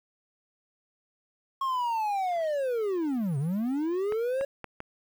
triangle linear two-way sweep, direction down then up, 1090 to 130.7 to 559 Hz, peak -24 dBFS, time 1.61-4.45 s, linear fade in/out 5 ms, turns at 3.38 s
clicks, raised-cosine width 0.5 ms, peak -22 dBFS, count 4, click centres 4.123 / 4.411 / 4.643 / 4.804 s
effects 9-bit

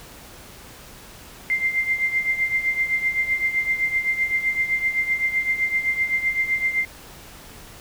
sine tone with tremolo, 2093 Hz, C7, in tune, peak -16 dBFS, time 1.5-6.85 s, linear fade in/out 0 ms, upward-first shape triangle, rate 7.8 Hz, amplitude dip 80%, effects pink hiss -43 dBFS RMS until 7.8 s

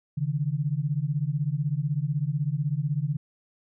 sine beating tone pair, 138.59 / 154.59 Hz, C#3 / D#3, 0 / -11 cents, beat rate 16 Hz, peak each -27 dBFS, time 0.17-3.17 s, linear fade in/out 10 ms, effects none

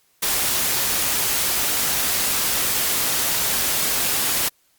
white noise, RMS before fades -21 dBFS, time 0.22-4.49 s, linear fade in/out 10 ms, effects white hiss -62 dBFS RMS until 4.78 s + Opus 48 kbps

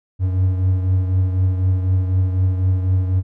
triangle beating tone pair, 92.5 / 96.5 Hz, F#2 / G2, 0 / -27 cents, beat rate 4 Hz, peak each -13 / -22 dBFS, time 0.19-3.23 s, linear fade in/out 50 ms, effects none

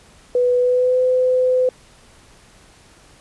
sine tone with pitch glide, 493.9 to 508.1 Hz, B4 to B4, 0 to +49 cents, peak -13 dBFS, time 0.35-1.69 s, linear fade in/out 2 ms, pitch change +49 cents, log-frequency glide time 0.58-1 s, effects pink hiss -49 dBFS RMS until 3.2 s + resampled to 24000 Hz

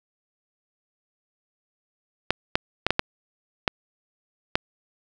clicks, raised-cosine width 0.3 ms, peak -3 dBFS, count 7, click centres 2.306 / 2.555 / 2.866 / 2.906 / 2.994 / 3.678 / 4.555 s, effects none

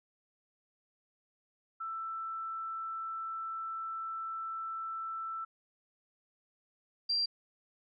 sine tone pair in turn, 1328 / 4732 Hz, E6 / D8, +12 / +12 cents, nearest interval octave + minor seventh, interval 2200 cents, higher second, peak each -36 / -28 dBFS, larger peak second, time 1.8-5.45 / 7.09-7.26 s, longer first, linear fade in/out 10 ms, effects none

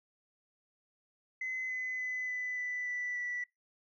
sine tone with pitch steps, 2038 / 2025 / 2012 / 1999.5 / 1986.9 / 1974.3 / 1961.8 Hz, C7 / B6 / B6 / B6 / B6 / B6 / B6, -46 / +43 / +32 / +21 / +10 / -1 / -12 cents, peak -33 dBFS, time 1.41-3.44 s, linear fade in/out 5 ms, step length 290 ms, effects noise-tail reverb RT60 0.2 s tail -24 dB re dry + tanh soft clip ceiling -30 dBFS

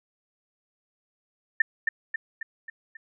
sine tone with echo, 1791 Hz, A6, 30 cents sharp, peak -15 dBFS, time 1.6-1.62 s, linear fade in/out 5 ms, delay 270 ms, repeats 5, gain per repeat -5 dB, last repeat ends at 2.97 s, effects none

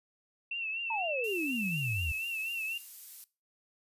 sine tone with vibrato, 2681 Hz, E7, 29 cents sharp, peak -33 dBFS, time 0.51-2.78 s, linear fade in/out 5 ms, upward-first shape triangle, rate 4.1 Hz, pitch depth 81 cents each way
sine exponential sweep, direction down, 945 to 73.42 Hz, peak -32 dBFS, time 0.9-2.12 s, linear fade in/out 5 ms
violet noise, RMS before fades -45 dBFS, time 1.24-3.24 s, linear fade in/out 0 ms
effects noise-tail reverb RT60 0.3 s tail -20 dB re dry + resampled to 32000 Hz

